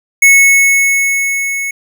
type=tone with level ramp; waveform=square; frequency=2200 Hz; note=C#7; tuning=14 cents flat; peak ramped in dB=-3 to -17 dBFS; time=0.22-1.71 s; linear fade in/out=5 ms; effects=none